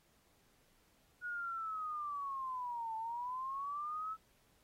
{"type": "linear two-way sweep", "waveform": "sine", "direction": "down then up", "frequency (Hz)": [1463, 880, 1313], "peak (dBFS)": -38, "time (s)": [1.21, 4.17], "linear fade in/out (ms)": 50, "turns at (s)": 2.96, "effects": ["pink hiss -72 dBFS RMS until 4.63 s", "AAC 48 kbps"]}